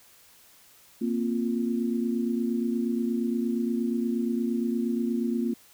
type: chord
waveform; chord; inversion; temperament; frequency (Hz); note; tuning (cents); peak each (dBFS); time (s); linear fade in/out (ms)
sine; Bb suspended second; none; equal; 233.1 / 261.6 / 349.2; Bb3 / C4 / F4; 0 / 0 / 0; -26 / -31 / -32; 1.01-5.54; 10
effects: white hiss -56 dBFS RMS until 5.73 s